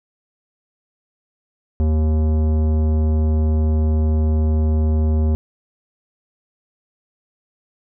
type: tone with tanh clipping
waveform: sine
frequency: 77.78 Hz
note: D#2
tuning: in tune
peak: -16 dBFS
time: 1.8-5.35 s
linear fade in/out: 0 ms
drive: 15 dB
effects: none